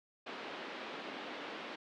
pink band-pass noise, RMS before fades -45 dBFS, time 0.26-1.76 s, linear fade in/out 10 ms, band 250 to 3700 Hz, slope 24 dB/octave, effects none

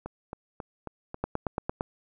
two click trains, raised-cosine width 1 ms, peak -22 / -14 dBFS, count 5 / 6, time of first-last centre 0.06-1.144 / 1.24-1.809 s, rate 3.69 / 8.79 Hz, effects none

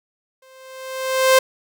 sawtooth tone with exponential growth, 523.3 Hz, C5, in tune, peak -5 dBFS, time 0.42-1.39 s, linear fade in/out 5 ms, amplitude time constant 210 ms, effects none

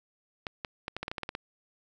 clicks, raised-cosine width 0.3 ms, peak -18 dBFS, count 11, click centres 0.468 / 0.648 / 0.881 / 0.966 / 1.03 / 1.081 / 1.115 / 1.182 / 1.233 / 1.291 / 1.351 s, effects none

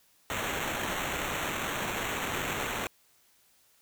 white noise with sample-and-hold, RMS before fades -33 dBFS, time 0.3-2.87 s, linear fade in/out 0 ms, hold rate 4900 Hz, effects white hiss -65 dBFS RMS until 3.81 s

